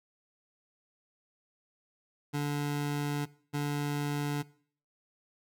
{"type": "tone pair in turn", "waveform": "25% pulse", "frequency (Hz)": [145.4, 145.4], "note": ["D3", "D3"], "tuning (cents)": [-17, -17], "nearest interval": "unison", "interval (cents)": 0, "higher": "neither", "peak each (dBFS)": -26, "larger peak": "neither", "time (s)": [[2.33, 3.26], [3.53, 4.43]], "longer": "first", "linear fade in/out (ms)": 20, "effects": ["noise-tail reverb RT60 0.5 s tail -20 dB re dry"]}